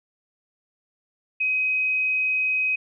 sine tone, 2525 Hz, D#7, 25 cents sharp, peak -20 dBFS, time 1.4-2.76 s, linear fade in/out 10 ms, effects none

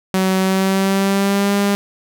sawtooth tone with pitch glide, 188.7 to 201.1 Hz, F#3 to G3, +34 to +44 cents, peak -10 dBFS, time 0.14-1.75 s, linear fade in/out 0 ms, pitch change +110 cents, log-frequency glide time 0.38-1.54 s, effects none

